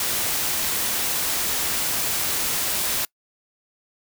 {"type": "noise", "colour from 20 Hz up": "white", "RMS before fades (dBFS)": -24, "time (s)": [0, 3.05], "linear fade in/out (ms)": 2, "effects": ["noise-tail reverb RT60 0.1 s tail -25 dB re dry"]}